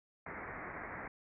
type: low-pass noise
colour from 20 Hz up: white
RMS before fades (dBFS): -45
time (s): 0.26-1.08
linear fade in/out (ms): 5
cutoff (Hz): 2200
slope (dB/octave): 96
effects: none